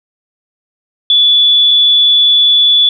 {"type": "tone pair in turn", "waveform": "sine", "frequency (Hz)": [3445, 3445], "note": ["A7", "A7"], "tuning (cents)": [-37, -37], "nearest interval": "unison", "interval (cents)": 0, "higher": "neither", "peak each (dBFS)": -5, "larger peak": "neither", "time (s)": [[1.1, 1.71], [1.71, 2.89]], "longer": "second", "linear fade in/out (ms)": 2, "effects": []}